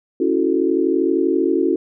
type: chord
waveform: sine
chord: F# minor seventh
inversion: second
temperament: equal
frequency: 277.2 / 329.6 / 370 / 440 Hz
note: C#4 / E4 / F#4 / A4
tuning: 0 / 0 / 0 / 0 cents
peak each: -21 / -19 / -19 / -23 dBFS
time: 0.2-1.76 s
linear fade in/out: 5 ms
effects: none